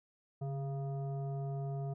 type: tone with frequency modulation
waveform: sine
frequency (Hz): 140.2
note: C#3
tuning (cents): +20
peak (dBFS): -35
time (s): 0.41-1.94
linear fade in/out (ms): 10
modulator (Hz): 548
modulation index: 0.56
effects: none